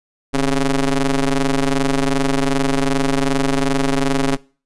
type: ring-modulated tone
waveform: sawtooth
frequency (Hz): 139.3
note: C#3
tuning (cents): +9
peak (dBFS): -8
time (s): 0.33-4.37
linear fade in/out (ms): 20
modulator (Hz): 128
effects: noise-tail reverb RT60 0.4 s tail -23 dB re dry + resampled to 24000 Hz